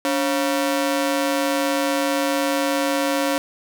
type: ring-modulated tone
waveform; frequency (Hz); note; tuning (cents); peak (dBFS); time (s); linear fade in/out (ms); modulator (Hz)
sawtooth; 415.3; G#4; 0; -12; 0.05-3.38; 0; 128
effects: none